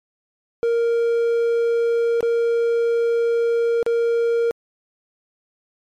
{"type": "tone with dropouts", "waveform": "triangle", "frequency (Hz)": 466.2, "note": "A#4", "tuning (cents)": 0, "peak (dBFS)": -14, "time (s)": [0.63, 4.51], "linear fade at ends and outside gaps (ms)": 0, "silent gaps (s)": [[2.207, 2.228], [3.828, 3.864]], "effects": ["MP3 64 kbps"]}